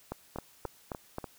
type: two click trains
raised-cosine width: 1 ms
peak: -21 / -24 dBFS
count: 5 / 4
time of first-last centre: 0.12-1.184 / 0.36-1.242 s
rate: 3.76 / 3.4 Hz
effects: white hiss -60 dBFS RMS until 1.38 s